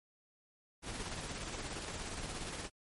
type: noise with tremolo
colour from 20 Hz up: pink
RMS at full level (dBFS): -41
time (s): 0.82-2.7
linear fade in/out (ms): 50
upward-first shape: square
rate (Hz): 17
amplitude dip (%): 30
effects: MP3 48 kbps